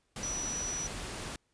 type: tone in noise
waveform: sine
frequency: 5890 Hz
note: F#8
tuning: 9 cents flat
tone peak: -34 dBFS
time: 0.23-0.87 s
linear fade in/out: 2 ms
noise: pink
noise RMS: -40 dBFS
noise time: 0.16-1.36 s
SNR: +3 dB
effects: pink hiss -75 dBFS RMS until 1.53 s + resampled to 22050 Hz